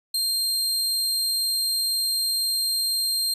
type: tone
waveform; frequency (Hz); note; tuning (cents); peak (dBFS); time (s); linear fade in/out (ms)
sawtooth; 4186; C8; 0; -19; 0.14-3.34; 5
effects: resampled to 32000 Hz